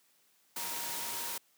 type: tone in noise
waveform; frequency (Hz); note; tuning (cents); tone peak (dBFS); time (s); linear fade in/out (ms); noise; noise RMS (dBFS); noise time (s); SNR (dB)
sine; 939; A#5; +12; -46; 0.56-1.38; 5; white; -38; 0.56-1.38; -11
effects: white hiss -69 dBFS RMS until 1.57 s + high-pass 150 Hz 12 dB/octave